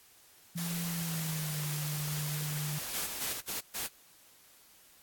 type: tone with pitch glide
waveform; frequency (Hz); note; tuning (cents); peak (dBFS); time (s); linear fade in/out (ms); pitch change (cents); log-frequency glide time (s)
sine; 170 to 149.71; F3 to D3; -46 to +34; -34; 0.55-2.79; 10; -220; 0.91-1.62
type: noise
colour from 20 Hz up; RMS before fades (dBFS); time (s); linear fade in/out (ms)
white; -39; 0.57-3.41; 10
type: noise bursts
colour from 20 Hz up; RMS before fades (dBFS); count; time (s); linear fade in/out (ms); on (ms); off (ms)
white; -36; 4; 2.93-3.88; 20; 140; 130
effects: white hiss -60 dBFS RMS until 5.02 s + AAC 64 kbps